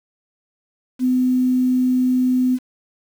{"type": "tone with quantisation", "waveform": "sine", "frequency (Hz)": 253.7, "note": "B3", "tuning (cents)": 47, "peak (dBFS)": -14, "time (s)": [0.99, 2.59], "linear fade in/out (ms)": 50, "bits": 7, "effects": []}